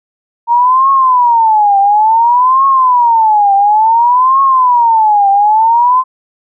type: tone with vibrato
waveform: sine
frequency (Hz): 929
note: A#5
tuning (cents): -6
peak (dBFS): -5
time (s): 0.47-6.04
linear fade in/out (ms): 50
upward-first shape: triangle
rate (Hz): 0.57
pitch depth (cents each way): 290
effects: none